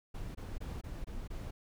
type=noise bursts; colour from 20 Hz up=brown; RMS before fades=-41 dBFS; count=6; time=0.14-1.51 s; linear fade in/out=10 ms; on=210 ms; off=22 ms; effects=none